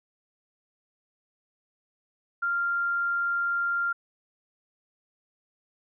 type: tone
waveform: sine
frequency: 1392 Hz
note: F6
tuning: 6 cents flat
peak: -24 dBFS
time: 2.42-3.93 s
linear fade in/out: 10 ms
effects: none